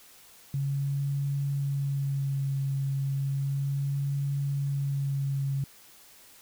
sine tone with vibrato, 138.59 Hz, C#3, in tune, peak -26 dBFS, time 0.54-5.64 s, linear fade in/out 2 ms, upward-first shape sine, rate 0.33 Hz, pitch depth 21 cents each way, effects white hiss -54 dBFS RMS until 6.41 s

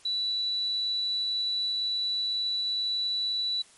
sine tone, 3951 Hz, B7, in tune, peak -26 dBFS, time 0.05-3.62 s, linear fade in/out 5 ms, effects white hiss -56 dBFS RMS until 3.77 s + MP3 48 kbps

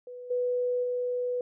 sine tone with level steps, 493.9 Hz, B4, in tune, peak -39 / -25 / -27 dBFS, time 0.07-1.41 s, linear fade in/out 2 ms, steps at 0.3 / 0.83 s, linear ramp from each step 10 ms, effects none

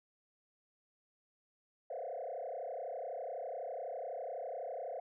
sine tone with frequency modulation, 602 Hz, D5, 43 cents sharp, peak -38 dBFS, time 1.9-5 s, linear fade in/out 5 ms, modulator 32 Hz, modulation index 3.6, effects tanh soft clip ceiling -34 dBFS

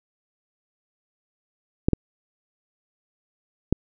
clicks, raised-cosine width 3 ms, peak -5 dBFS, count 3, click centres 1.885 / 1.933 / 3.726 s, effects none

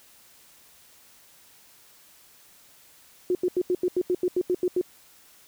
sine tone bursts, 361.2 Hz, F#4, 42 cents flat, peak -20 dBFS, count 12, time 3.3-4.813 s, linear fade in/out 2 ms, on 50 ms, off 83 ms, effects white hiss -55 dBFS RMS until 5.47 s

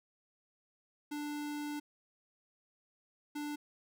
square tone bursts at uneven times, 294.7 Hz, D4, 6 cents sharp, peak -38 dBFS, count 2, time 1.11-1.8 / 3.35-3.56 s, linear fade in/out 10 ms, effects none

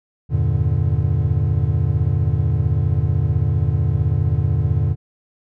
triangle chord, E half-diminished seventh, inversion none, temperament equal, 82.41 / 98 / 116.54 / 146.83 Hz, E2 / G2 / Bb2 / D3, 0 / 0 / 0 / 0 cents, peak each -19 dBFS, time 0.29-4.96 s, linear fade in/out 50 ms, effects none

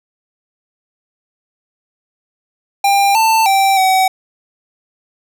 square tone with pitch steps, 797 / 890 / 780 / 757 Hz, G5 / A5 / G5 / F#5, +28 / +20 / -9 / +39 cents, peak -10 dBFS, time 2.84-4.08 s, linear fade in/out 5 ms, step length 310 ms, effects none

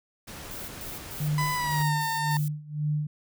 pink noise, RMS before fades -41 dBFS, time 0.27-1.83 s, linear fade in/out 10 ms
violet noise bursts, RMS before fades -40 dBFS, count 7, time 0.51-2.48 s, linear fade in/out 0 ms, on 170 ms, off 130 ms
sine tone with tremolo, 150 Hz, D3, 37 cents sharp, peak -23 dBFS, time 1.2-3.07 s, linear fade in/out 5 ms, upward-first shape sine, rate 1.9 Hz, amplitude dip 90%
30% pulse tone with pitch glide, 1000 to 906.5 Hz, B5 to A#5, +21 to -49 cents, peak -24 dBFS, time 1.38-2.37 s, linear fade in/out 2 ms, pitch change -170 cents, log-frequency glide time 1.54-1.94 s
effects none

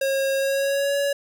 square tone with pitch glide, 542 to 564.4 Hz, C#5 to C#5, -39 to +31 cents, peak -21 dBFS, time 0.01-1.13 s, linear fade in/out 5 ms, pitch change +70 cents, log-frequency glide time 0.37-0.96 s, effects none

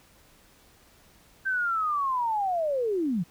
sine linear sweep, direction down, 1571 to 154.3 Hz, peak -24 dBFS, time 1.45-3.24 s, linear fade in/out 20 ms, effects pink hiss -58 dBFS RMS until 3.3 s

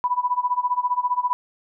sine tone with tremolo, 987.8 Hz, B5, in tune, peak -16 dBFS, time 0.04-1.33 s, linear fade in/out 0 ms, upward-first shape sine, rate 15 Hz, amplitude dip 90%, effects none

